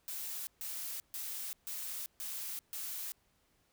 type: noise bursts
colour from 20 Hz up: blue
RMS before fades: -41 dBFS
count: 6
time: 0.08-3.12 s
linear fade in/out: 0 ms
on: 390 ms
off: 140 ms
effects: pink hiss -73 dBFS RMS until 3.72 s